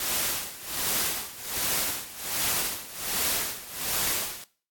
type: noise with tremolo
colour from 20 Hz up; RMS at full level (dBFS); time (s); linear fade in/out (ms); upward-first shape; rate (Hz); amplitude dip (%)
white; -26; 0-4.44; 2; sine; 1.3; 85
effects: noise-tail reverb RT60 0.4 s tail -18 dB re dry + AAC 64 kbps